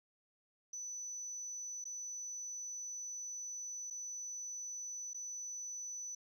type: tone with dropouts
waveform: sine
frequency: 5980 Hz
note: F#8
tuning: 17 cents sharp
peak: -40 dBFS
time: 0.73-6.15 s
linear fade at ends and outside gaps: 5 ms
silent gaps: 1.842-1.853 / 3.902-3.907 / 5.134-5.144 s
effects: tanh soft clip ceiling -39 dBFS